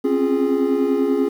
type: chord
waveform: triangle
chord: Db major seventh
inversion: third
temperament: equal with one note detuned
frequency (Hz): 261.6 / 271.8 / 349.2 / 415.3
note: C4 / Db4 / F4 / Ab4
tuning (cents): 0 / -34 / 0 / 0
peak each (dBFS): -23 / -18 / -22 / -18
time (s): 0.04-1.29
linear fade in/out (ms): 10
effects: 8-bit